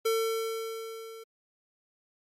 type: tone with level ramp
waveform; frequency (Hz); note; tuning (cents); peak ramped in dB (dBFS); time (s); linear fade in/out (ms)
square; 450; A4; +39; -24 to -44; 0.05-1.24; 10
effects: MP3 64 kbps